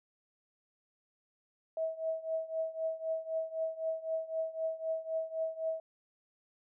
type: tone with tremolo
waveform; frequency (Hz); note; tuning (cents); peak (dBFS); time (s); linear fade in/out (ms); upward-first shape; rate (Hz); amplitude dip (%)
sine; 645; E5; -38; -29; 1.77-5.8; 2; triangle; 3.9; 90
effects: none